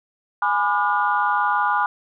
sine chord, G# diminished seventh, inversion none, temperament just, 830.6 / 996.7 / 1196.1 / 1435.3 Hz, G#5 / B5 / D6 / F6, 0 / +16 / +31 / +47 cents, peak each -22 / -22 / -23 / -23 dBFS, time 0.42-1.86 s, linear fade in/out 2 ms, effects tanh soft clip ceiling -7 dBFS

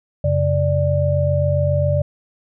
sine tone cluster, 90.6 / 138 / 587 Hz, F#2 / C#3 / D5, -36 / -7 / -1 cents, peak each -19 dBFS, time 0.24-2.02 s, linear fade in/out 5 ms, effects none

